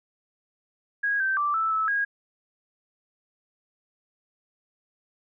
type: tone with pitch steps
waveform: sine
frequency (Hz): 1646 / 1556 / 1171 / 1318 / 1305 / 1638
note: G#6 / G6 / D6 / E6 / E6 / G#6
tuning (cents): -16 / -13 / -5 / -1 / -18 / -24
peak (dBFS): -22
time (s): 1.03-2.05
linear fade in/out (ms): 10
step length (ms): 170
effects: none